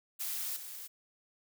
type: noise with level steps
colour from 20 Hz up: blue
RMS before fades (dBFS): -37 / -45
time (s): 0.19-0.88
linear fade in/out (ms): 20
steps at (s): 0.56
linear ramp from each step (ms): 5
effects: none